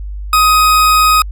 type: tone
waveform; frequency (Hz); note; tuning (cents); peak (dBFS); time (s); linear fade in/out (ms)
40% pulse; 1256; D#6; +16; -6; 0.33-1.22; 2
effects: added 50 Hz sine -21 dBFS peak until 1.31 s